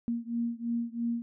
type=beating tone pair; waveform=sine; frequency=233.2 / 236.2 Hz; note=A#3 / A#3; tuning=+1 / +23 cents; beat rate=3 Hz; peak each=-32 / -33 dBFS; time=0.08-1.22 s; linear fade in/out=0 ms; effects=none